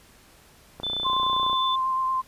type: click train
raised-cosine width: 1 ms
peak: -22 dBFS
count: 23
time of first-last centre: 0.8-1.531 s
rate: 30.1 Hz
type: tone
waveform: sine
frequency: 3520 Hz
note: A7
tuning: in tune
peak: -26 dBFS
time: 0.83-1.76 s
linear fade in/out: 10 ms
type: tone with vibrato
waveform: sine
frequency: 1046 Hz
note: C6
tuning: 1 cent flat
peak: -22 dBFS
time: 1.04-2.22 s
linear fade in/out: 20 ms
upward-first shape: sine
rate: 8.6 Hz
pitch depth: 13 cents each way
effects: pink hiss -54 dBFS RMS until 2.27 s + resampled to 32000 Hz